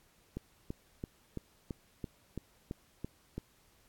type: click train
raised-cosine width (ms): 3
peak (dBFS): -25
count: 10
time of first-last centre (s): 0.37-3.38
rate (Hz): 2.99
effects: pink hiss -67 dBFS RMS until 3.88 s + AAC 64 kbps